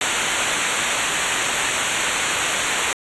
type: noise with comb filter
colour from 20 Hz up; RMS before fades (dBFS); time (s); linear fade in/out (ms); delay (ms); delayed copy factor
pink; -21; 0.01-2.93; 2; 0.2; -0.95
effects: resampled to 24000 Hz